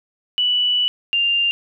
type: tone pair in turn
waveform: sine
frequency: 2960 / 2794 Hz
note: F#7 / F7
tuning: 0 / 0 cents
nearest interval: minor second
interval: 100 cents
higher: first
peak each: -15 dBFS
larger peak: neither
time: 0.38-0.88 / 1.13-1.51 s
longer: first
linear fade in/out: 0 ms
effects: none